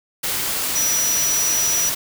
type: tone in noise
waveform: sine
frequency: 5860 Hz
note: F#8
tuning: 18 cents flat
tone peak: -18 dBFS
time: 0.75-1.9 s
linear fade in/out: 10 ms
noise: white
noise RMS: -23 dBFS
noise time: 0.23-1.95 s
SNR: +2 dB
effects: none